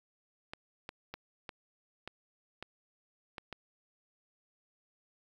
clicks, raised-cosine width 0.3 ms, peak -25 dBFS, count 8, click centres 0.535 / 0.891 / 1.14 / 1.492 / 2.076 / 2.626 / 3.382 / 3.527 s, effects 9-bit

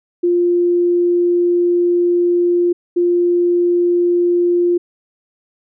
sine tone pair in turn, 350 / 350 Hz, F4 / F4, +4 / +4 cents, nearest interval unison, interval 0 cents, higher neither, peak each -11 dBFS, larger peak neither, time 0.23-2.73 / 2.96-4.78 s, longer first, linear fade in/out 10 ms, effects none

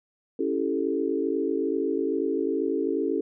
sine chord, A dominant seventh, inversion first, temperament equal, 277.2 / 329.6 / 392 / 440 Hz, C#4 / E4 / G4 / A4, 0 / 0 / 0 / 0 cents, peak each -29 dBFS, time 0.39-3.21 s, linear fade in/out 5 ms, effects none

